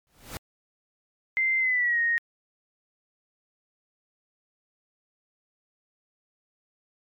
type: noise with exponential growth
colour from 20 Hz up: pink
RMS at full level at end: -33 dBFS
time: 0.07-0.37 s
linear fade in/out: 0 ms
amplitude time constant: 64 ms
type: tone with pitch glide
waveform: sine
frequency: 2082 to 1865.6 Hz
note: C7 to A#6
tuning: -9 to +1 cents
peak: -21 dBFS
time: 1.37-2.18 s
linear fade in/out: 0 ms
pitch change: -190 cents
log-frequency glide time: 1.59-2 s
effects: MP3 96 kbps